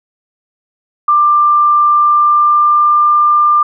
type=tone with pitch glide; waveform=sine; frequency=1187 to 1194.6 Hz; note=D6 to D6; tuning=+18 to +29 cents; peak=-6 dBFS; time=1.08-3.63 s; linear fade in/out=5 ms; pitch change=+11 cents; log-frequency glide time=1.87-3.03 s; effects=none